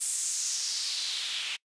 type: noise with band-pass filter sweep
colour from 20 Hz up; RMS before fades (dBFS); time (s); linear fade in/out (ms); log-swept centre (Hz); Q
white; -32; 0-1.57; 20; 8800 to 2800; 2.9
effects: noise-tail reverb RT60 0.1 s tail -25 dB re dry + resampled to 22050 Hz